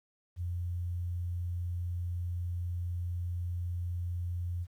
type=tone; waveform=sine; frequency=87.6 Hz; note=F2; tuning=6 cents sharp; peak=-32 dBFS; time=0.36-4.67 s; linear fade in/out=50 ms; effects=11-bit